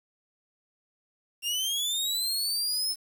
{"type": "linear sweep", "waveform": "sawtooth", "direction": "up", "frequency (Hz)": [2752, 5290], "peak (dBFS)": -24, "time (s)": [1.42, 2.96], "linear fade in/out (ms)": 50, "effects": ["9-bit"]}